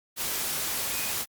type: tone in noise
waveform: sine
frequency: 2489 Hz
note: D#7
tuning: in tune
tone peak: -39 dBFS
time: 0.9-1.14 s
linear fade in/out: 50 ms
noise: white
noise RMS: -30 dBFS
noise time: 0.16-1.26 s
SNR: -12 dB
effects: Opus 48 kbps